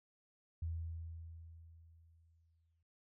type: tone with exponential decay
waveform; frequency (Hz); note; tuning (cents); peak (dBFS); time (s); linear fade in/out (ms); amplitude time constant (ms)
sine; 82.4; E2; 0; -36; 0.62-2.83; 5; 480
effects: none